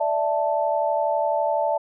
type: chord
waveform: sine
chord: D suspended second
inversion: none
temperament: equal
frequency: 587.3 / 659.3 / 880 Hz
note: D5 / E5 / A5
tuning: 0 / 0 / 0 cents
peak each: -24 dBFS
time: 0-1.78 s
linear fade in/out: 10 ms
effects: none